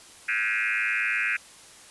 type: tone with frequency modulation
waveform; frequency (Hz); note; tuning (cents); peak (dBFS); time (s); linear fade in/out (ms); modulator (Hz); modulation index
sine; 2029; B6; +46; -23; 0.28-1.37; 10; 108; 5.2
effects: white hiss -49 dBFS RMS until 1.9 s + resampled to 24000 Hz